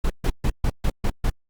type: noise bursts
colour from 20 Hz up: brown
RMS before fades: -19 dBFS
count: 7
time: 0.04-1.3 s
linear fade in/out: 5 ms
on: 60 ms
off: 140 ms
effects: Opus 48 kbps